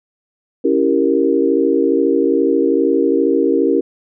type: chord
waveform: sine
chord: C# diminished seventh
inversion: none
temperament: equal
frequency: 277.2 / 329.6 / 392 / 466.2 Hz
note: C#4 / E4 / G4 / Bb4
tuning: 0 / 0 / 0 / 0 cents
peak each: -17 dBFS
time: 0.64-3.81 s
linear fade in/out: 10 ms
effects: none